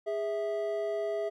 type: tone pair together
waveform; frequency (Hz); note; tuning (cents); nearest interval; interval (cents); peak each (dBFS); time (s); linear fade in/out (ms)
triangle; 410.7 / 654.8; G#4 / E5; -19 / -12; minor sixth; 807; -31 / -30; 0.06-1.3; 20
effects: none